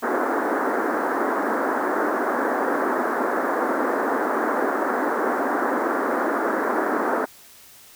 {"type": "band-pass noise", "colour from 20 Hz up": "pink", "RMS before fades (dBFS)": -23, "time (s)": [0.02, 7.26], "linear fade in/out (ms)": 20, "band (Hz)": [250, 1700], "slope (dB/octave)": 48, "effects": ["white hiss -48 dBFS RMS until 7.95 s"]}